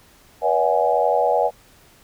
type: tone cluster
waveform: sine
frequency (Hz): 485.6 / 568 / 650 / 743 / 833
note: B4 / C#5 / E5 / F#5 / G#5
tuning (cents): -29 / +42 / -24 / +7 / +5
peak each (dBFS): -22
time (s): 0.41-1.51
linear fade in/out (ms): 50
effects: pink hiss -52 dBFS RMS until 2.03 s